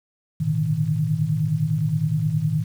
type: tone cluster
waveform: sine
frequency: 108.4 / 120.6 / 147.4 / 157.1 Hz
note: A2 / B2 / D3 / D#3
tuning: -25 / -41 / +7 / +17 cents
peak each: -28 / -28 / -27 / -21 dBFS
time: 0.4-2.64 s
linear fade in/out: 10 ms
effects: 8-bit